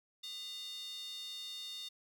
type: tone with high-pass filter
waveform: square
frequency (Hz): 404.7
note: G#4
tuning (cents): -45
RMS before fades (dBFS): -45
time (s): 0.23-1.89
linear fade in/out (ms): 10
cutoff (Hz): 3800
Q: 8.2
effects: none